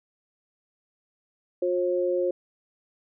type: tone pair together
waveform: sine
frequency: 357.8 / 537.5 Hz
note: F4 / C5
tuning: +42 / +47 cents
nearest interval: perfect fifth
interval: 705 cents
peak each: -25 dBFS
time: 1.62-2.31 s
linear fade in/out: 5 ms
effects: none